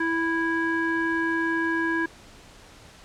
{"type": "tone with low-pass filter", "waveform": "square", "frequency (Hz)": 329.4, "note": "E4", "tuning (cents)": -1, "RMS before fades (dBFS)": -25, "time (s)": [0, 2.06], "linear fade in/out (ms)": 5, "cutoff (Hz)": 1600, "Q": 5.4, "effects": ["pink hiss -49 dBFS RMS until 3.04 s", "low-pass 8000 Hz 12 dB/octave"]}